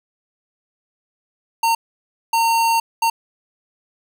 square tone bursts at uneven times, 915 Hz, A#5, 32 cents flat, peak -15 dBFS, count 3, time 1.63-1.75 / 2.33-2.8 / 3.02-3.1 s, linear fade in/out 5 ms, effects none

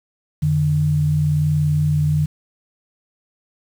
sine tone pair together, 89.49 / 150.5 Hz, F2 / D3, +43 / +43 cents, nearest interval major sixth, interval 900 cents, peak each -23 / -15 dBFS, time 0.42-2.26 s, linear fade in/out 10 ms, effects 7-bit

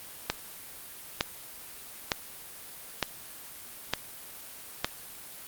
click train, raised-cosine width 0.2 ms, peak -7 dBFS, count 6, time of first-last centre 0.3-4.845 s, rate 1.1 Hz, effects white hiss -45 dBFS RMS until 5.47 s + Opus 32 kbps

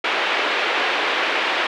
white band-pass noise, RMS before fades -21 dBFS, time 0.04-1.67 s, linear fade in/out 5 ms, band 330 to 3000 Hz, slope 24 dB/octave, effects none

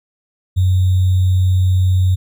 sine tone with sample-and-hold, 92.5 Hz, F#2, in tune, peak -10 dBFS, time 0.56-2.16 s, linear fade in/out 20 ms, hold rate 3675 Hz, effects none

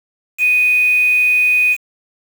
sine tone with quantisation, 2489 Hz, D#7, in tune, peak -10 dBFS, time 0.38-1.77 s, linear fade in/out 50 ms, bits 5, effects none

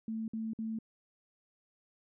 sine tone bursts, 222.2 Hz, A3, 17 cents sharp, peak -34 dBFS, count 3, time 0.08-0.788 s, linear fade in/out 2 ms, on 200 ms, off 54 ms, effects none

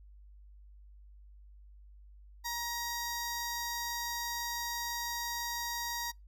10% pulse tone with notch filter, 946 Hz, A#5, 25 cents sharp, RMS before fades -37 dBFS, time 2.44-6.12 s, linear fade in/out 20 ms, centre 2800 Hz, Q 1, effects noise-tail reverb RT60 0.2 s tail -26 dB re dry + added 50 Hz sine -52 dBFS peak until 6.27 s

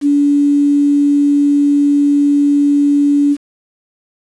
sine tone with quantisation, 287.1 Hz, D4, 39 cents flat, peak -8 dBFS, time 0.01-3.37 s, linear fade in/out 50 ms, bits 6, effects resampled to 24000 Hz

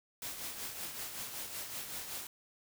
white noise with tremolo, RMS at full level -40 dBFS, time 0.22-2.27 s, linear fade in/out 2 ms, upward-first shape triangle, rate 5.3 Hz, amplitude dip 55%, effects none

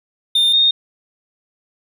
triangle / sine tone pair in turn, 3621 / 3684 Hz, A7 / A#7, +49 / -21 cents, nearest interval unison, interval 30 cents, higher second, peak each -10 dBFS, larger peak neither, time 0.35-0.53 / 0.53-0.71 s, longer neither, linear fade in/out 5 ms, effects none

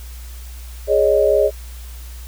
sine chord, Ab suspended fourth, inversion none, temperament equal with one note detuned, 415.3 / 554.4 / 618.7 Hz, Ab4 / Db5 / Eb5, 0 / 0 / -10 cents, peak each -16 dBFS, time 0.87-1.51 s, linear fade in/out 50 ms, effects added 60 Hz sine -31 dBFS peak until 2.27 s + white hiss -43 dBFS RMS until 2.27 s

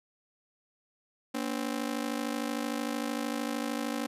sawtooth ring-modulated tone, 262.1 Hz, C4, 3 cents sharp, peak -24 dBFS, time 1.34-4.07 s, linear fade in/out 10 ms, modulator 26.6 Hz, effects resampled to 32000 Hz

